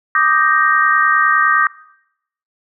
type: chord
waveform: sine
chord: Eb major seventh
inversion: third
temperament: equal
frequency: 1174.7 / 1244.5 / 1568 / 1864.7 Hz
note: D6 / Eb6 / G6 / Bb6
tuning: 0 / 0 / 0 / 0 cents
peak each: -16 dBFS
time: 0.15-1.67 s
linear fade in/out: 2 ms
effects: noise-tail reverb RT60 0.8 s tail -21 dB re dry